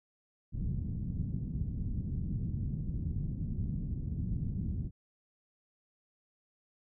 white low-pass noise, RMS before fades -35 dBFS, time 0.52-4.91 s, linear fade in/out 50 ms, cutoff 180 Hz, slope 24 dB/octave, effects none

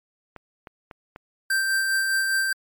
clicks, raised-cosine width 0.5 ms, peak -24 dBFS, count 4, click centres 0.363 / 0.672 / 0.912 / 1.161 s
square tone with tremolo, 1568 Hz, G6, in tune, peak -20 dBFS, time 1.5-2.53 s, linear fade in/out 5 ms, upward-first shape sine, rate 4.9 Hz, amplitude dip 30%
effects MP3 96 kbps

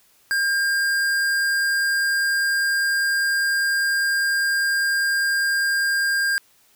sine tone with hard clipping, 1605 Hz, G6, 40 cents sharp, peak -20 dBFS, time 0.31-6.38 s, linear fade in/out 0 ms, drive 17 dB, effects white hiss -58 dBFS RMS until 6.75 s

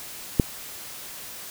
click, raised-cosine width 3 ms, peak -3 dBFS, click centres 0.398 s, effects white hiss -39 dBFS RMS until 1.5 s

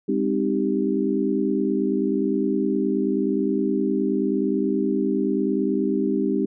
sine chord, Ab major seventh, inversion none, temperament equal with one note detuned, 202.4 / 261.6 / 311.1 / 392 Hz, Ab3 / C4 / Eb4 / G4, -44 / 0 / 0 / 0 cents, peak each -25 dBFS, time 0.08-6.46 s, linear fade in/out 10 ms, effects none

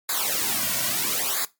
white noise with flanger, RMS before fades -25 dBFS, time 0.09-1.45 s, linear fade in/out 2 ms, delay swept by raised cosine 0.34 to 2.44 ms, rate 0.76 Hz, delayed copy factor -0.9, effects noise-tail reverb RT60 0.2 s tail -19 dB re dry + MP3 96 kbps

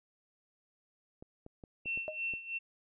clicks, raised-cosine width 2 ms, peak -35 dBFS, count 6, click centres 1.225 / 1.464 / 1.638 / 1.858 / 1.975 / 2.337 s
sine tone with tremolo, 2700 Hz, E7, 41 cents sharp, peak -32 dBFS, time 1.85-2.59 s, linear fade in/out 20 ms, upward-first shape sine, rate 3 Hz, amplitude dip 80%
sine tone with exponential decay, 620 Hz, D#5, 6 cents flat, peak -31 dBFS, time 2.08-2.2 s, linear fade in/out 0 ms, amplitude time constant 25 ms
effects none

